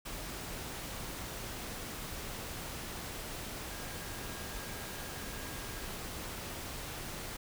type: tone in noise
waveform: sine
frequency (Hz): 1627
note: G#6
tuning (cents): -36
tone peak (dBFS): -53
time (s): 3.7-5.85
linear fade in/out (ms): 10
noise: pink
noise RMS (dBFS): -42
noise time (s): 0.05-7.37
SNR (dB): -14
effects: none